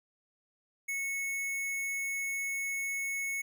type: tone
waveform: square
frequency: 2202 Hz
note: C#7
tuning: 12 cents flat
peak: -33 dBFS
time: 0.88-3.42 s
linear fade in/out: 10 ms
effects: none